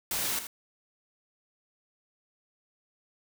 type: noise with echo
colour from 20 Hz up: white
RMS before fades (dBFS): -31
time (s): 0.11-0.39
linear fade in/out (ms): 2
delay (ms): 80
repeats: 1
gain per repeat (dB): -9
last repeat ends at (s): 0.47
effects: none